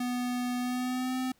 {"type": "tone with pitch glide", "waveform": "square", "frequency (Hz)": [246.9, 257.1], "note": ["B3", "C4"], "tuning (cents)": [0, -30], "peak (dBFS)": -30, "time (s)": [0, 1.32], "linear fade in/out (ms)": 5, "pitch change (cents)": 70, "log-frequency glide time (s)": [0.59, 1.18], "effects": ["pink hiss -67 dBFS RMS until 1.39 s"]}